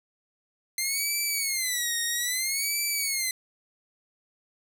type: tone with vibrato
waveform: 10% pulse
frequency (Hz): 2081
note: C7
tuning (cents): -10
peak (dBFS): -17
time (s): 0.78-3.31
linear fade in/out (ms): 2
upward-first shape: sine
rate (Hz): 0.61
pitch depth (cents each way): 190
effects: 9-bit